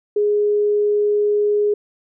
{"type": "tone", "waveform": "sine", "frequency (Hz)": 415.3, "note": "G#4", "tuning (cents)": 0, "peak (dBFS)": -14, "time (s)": [0.16, 1.74], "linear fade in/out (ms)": 5, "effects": []}